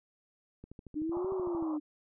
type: click train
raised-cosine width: 3 ms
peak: -34 dBFS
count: 14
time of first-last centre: 0.64-1.625 s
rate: 13.2 Hz
type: exponential two-way sweep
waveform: sine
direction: up then down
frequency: 296.8 to 386.7 to 296.8 Hz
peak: -31 dBFS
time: 0.95-1.8 s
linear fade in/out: 20 ms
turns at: 1.31 s
type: band-pass noise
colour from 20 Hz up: white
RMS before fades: -45 dBFS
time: 1.11-1.78 s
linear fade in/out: 20 ms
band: 530 to 1200 Hz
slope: 96 dB/octave
effects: none